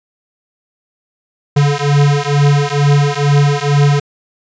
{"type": "beating tone pair", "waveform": "square", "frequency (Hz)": [142.6, 144.8], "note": ["C#3", "D3"], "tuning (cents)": [49, -24], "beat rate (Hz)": 2.2, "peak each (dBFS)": -13, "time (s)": [1.56, 4], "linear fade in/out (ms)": 10, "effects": ["resampled to 16000 Hz"]}